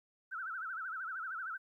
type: tone with vibrato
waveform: sine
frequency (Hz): 1423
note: F6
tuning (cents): +32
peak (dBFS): -38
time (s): 0.31-1.58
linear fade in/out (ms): 20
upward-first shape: sine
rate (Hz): 13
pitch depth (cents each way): 170
effects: 13-bit